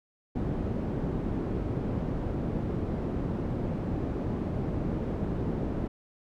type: low-pass noise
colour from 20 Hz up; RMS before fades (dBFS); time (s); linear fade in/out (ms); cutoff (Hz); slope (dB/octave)
white; -31; 0.35-5.88; 10; 280; 12
effects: none